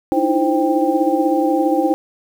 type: tone cluster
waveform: sine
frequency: 302 / 317.6 / 334.3 / 524 / 790 Hz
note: D4 / D#4 / E4 / C5 / G5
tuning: +48 / +36 / +24 / +2 / +13 cents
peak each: -20 dBFS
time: 0.12-1.94 s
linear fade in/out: 0 ms
effects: 7-bit